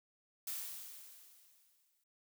blue noise with exponential decay, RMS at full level -40 dBFS, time 0.47-2.04 s, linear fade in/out 5 ms, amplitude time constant 340 ms, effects none

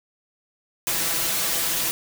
white noise with comb filter, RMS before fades -24 dBFS, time 0.87-1.91 s, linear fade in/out 0 ms, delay 6 ms, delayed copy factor +0.95, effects none

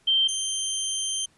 sine / 15% pulse tone pair in turn, 3136 / 3136 Hz, G7 / G7, 0 / 0 cents, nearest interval unison, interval 0 cents, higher neither, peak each -18 dBFS, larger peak neither, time 0.07-0.28 / 0.28-1.26 s, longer second, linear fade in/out 10 ms, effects pink hiss -62 dBFS RMS until 1.37 s + resampled to 24000 Hz

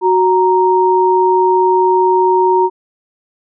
sine tone pair together, 370 / 932.3 Hz, F#4 / A#5, 0 / 0 cents, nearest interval octave + major third, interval 1600 cents, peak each -11 dBFS, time 0.01-2.7 s, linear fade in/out 50 ms, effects none

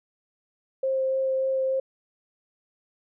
sine tone with vibrato, 529 Hz, C5, 19 cents sharp, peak -22 dBFS, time 0.83-1.8 s, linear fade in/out 5 ms, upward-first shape sine, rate 3.4 Hz, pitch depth 8 cents each way, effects none

